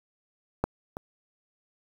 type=clicks; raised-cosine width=1 ms; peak=-10 / -21 dBFS; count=2; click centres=0.64 / 0.969 s; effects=7-bit